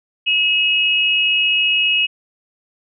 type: tone pair together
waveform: sine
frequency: 2576 / 2891 Hz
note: E7 / F#7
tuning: -41 / -41 cents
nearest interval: major second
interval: 200 cents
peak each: -16 dBFS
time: 0.26-2.07 s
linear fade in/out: 20 ms
effects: none